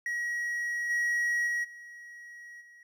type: tone with level steps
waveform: triangle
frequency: 1907 Hz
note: A#6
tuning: 39 cents sharp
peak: -28 / -24 / -26 / -43 / -50 dBFS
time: 0.06-2.83 s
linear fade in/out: 2 ms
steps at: 0.89 / 1.46 / 1.63 / 2.6 s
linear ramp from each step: 20 ms
effects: none